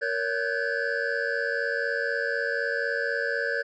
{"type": "tone cluster", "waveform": "triangle", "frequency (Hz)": [466.1, 562, 1511, 1595, 1716], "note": ["A#4", "C#5", "F#6", "G6", "A6"], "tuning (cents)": [0, 24, 36, 30, -44], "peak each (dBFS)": -30, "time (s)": [0.01, 3.63], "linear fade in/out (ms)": 20, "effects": ["resampled to 16000 Hz"]}